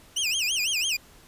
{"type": "tone with vibrato", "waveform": "25% pulse", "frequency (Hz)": 2794, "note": "F7", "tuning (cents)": 0, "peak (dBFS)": -20, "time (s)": [0.16, 0.97], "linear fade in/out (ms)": 10, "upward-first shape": "sine", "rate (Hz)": 6, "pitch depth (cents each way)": 260, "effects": ["pink hiss -53 dBFS RMS until 1.27 s", "resampled to 32000 Hz"]}